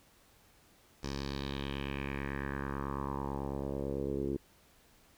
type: tone with low-pass filter sweep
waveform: 10% pulse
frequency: 69.1 Hz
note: C#2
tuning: 5 cents flat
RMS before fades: -37 dBFS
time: 1.03-4.37 s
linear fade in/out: 5 ms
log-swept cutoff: 5600 to 360 Hz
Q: 3.4
effects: pink hiss -64 dBFS RMS until 5.17 s